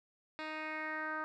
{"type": "tone with low-pass filter sweep", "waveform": "10% pulse", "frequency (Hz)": 311.1, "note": "D#4", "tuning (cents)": 0, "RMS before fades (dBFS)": -40, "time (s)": [0.39, 1.24], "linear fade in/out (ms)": 0, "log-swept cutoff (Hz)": [3200, 1400], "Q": 3.7, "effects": []}